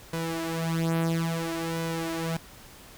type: tone with flanger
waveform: sawtooth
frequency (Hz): 164.81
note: E3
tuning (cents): 0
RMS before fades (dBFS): -29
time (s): 0.13-2.37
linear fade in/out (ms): 5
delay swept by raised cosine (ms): 2 to 6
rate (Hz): 0.59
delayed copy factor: +0.8
effects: pink hiss -49 dBFS RMS until 2.97 s